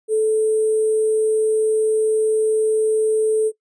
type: tone with sample-and-hold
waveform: sine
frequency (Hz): 435.6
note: A4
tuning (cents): -17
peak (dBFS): -14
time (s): 0.08-3.52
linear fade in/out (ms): 50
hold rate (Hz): 8820
effects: noise-tail reverb RT60 0.1 s tail -19 dB re dry + resampled to 22050 Hz